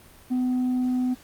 sine tone with tanh clipping, 252.1 Hz, B3, 36 cents sharp, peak -22 dBFS, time 0.3-1.15 s, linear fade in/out 20 ms, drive 2 dB, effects pink hiss -51 dBFS RMS until 1.23 s + Opus 32 kbps

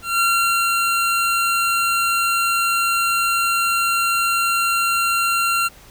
25% pulse tone with ADSR envelope, 1373 Hz, F6, 30 cents flat, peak -11 dBFS, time 0.02-5.69 s, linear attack 180 ms, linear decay 490 ms, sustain -2 dB, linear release 25 ms, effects pink hiss -46 dBFS RMS until 5.9 s

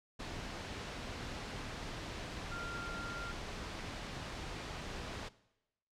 sine tone in noise, 1390 Hz, F6, 9 cents flat, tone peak -42 dBFS, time 2.51-3.32 s, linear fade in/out 10 ms, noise pink, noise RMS -43 dBFS, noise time 0.19-5.29 s, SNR -2 dB, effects noise-tail reverb RT60 0.9 s tail -19 dB re dry + low-pass 5000 Hz 12 dB/octave

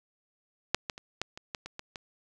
clicks, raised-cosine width 0.2 ms, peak -6 / -15 / -26 / -13 / -25 / -17 / -23 / -21 / -22 dBFS, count 9, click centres 0.746 / 0.898 / 0.979 / 1.216 / 1.375 / 1.548 / 1.66 / 1.794 / 1.958 s, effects none

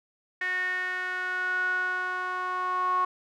sawtooth tone with band-pass filter sweep, 366.4 Hz, F#4, 17 cents flat, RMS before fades -29 dBFS, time 0.41-3.05 s, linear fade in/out 5 ms, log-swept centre 1900 to 1100 Hz, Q 9.1, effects none

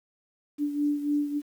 sine beating tone pair, 291.4 / 294.9 Hz, D4 / D4, -13 / +7 cents, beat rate 3.5 Hz, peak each -25 / -31 dBFS, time 0.58-1.42 s, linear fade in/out 50 ms, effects 9-bit

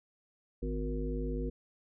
harmonic tone with a mistuned harmonic, 52 Hz, G#1, 3 cents sharp, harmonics 1 / 3 / 5 / 7 / 9, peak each -34 / -42 / -39 / -42 / -41 dBFS, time 0.62-1.5 s, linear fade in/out 10 ms, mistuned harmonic 5, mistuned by -36 cents, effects none

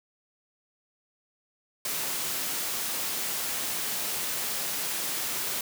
white high-pass noise, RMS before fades -31 dBFS, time 1.85-5.61 s, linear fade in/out 2 ms, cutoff 130 Hz, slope 12 dB/octave, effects none

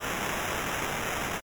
white noise with sample-and-hold, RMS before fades -31 dBFS, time 0-1.41 s, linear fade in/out 50 ms, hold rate 4410 Hz, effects MP3 96 kbps

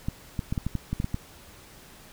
clicks, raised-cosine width 5 ms, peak -15 dBFS, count 10, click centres 0.085 / 0.392 / 0.525 / 0.578 / 0.666 / 0.753 / 0.93 / 1.001 / 1.044 / 1.144 s, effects pink hiss -50 dBFS RMS until 2.12 s

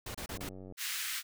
pink noise bursts, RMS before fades -41 dBFS, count 4, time 0.06-0.491 s, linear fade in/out 5 ms, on 86 ms, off 29 ms
click train, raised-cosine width 2 ms, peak -35 dBFS, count 39, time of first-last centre 0.32-0.723 s, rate 94.2 Hz
pink high-pass noise, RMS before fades -37 dBFS, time 0.77-1.23 s, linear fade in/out 50 ms, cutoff 1600 Hz, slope 24 dB/octave
effects none

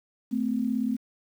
sine tone pair together, 220 / 257.2 Hz, A3 / C4, 0 / -30 cents, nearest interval minor third, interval 270 cents, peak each -27 dBFS, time 0.31-0.97 s, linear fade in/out 20 ms, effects 9-bit

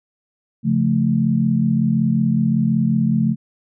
sine chord, Db augmented, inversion none, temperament equal, 138.59 / 174.61 / 220 Hz, Db3 / F3 / A3, 0 / 0 / 0 cents, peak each -20 / -20 / -17 dBFS, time 0.63-3.36 s, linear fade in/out 50 ms, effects none

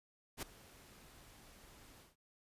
pink noise with ADSR envelope, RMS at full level -40 dBFS, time 0.37-2.16 s, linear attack 56 ms, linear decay 5 ms, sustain -20 dB, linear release 160 ms, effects resampled to 32000 Hz

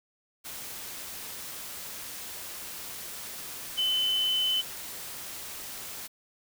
sine tone in noise, 3034 Hz, F#7, 43 cents sharp, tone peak -24 dBFS, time 3.77-4.62 s, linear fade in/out 20 ms, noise white, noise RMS -40 dBFS, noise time 0.44-6.08 s, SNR +13 dB, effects none

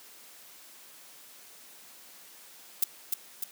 violet noise with echo, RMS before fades -23 dBFS, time 2.82-2.84 s, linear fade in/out 5 ms, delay 300 ms, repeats 2, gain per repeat -4 dB, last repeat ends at 3.44 s, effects white hiss -52 dBFS RMS until 3.51 s + high-pass 200 Hz 12 dB/octave

